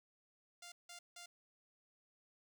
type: tone bursts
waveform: 5% pulse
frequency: 698.5 Hz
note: F5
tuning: in tune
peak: -40 dBFS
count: 3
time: 0.62-1.26 s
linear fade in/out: 5 ms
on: 100 ms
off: 170 ms
effects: none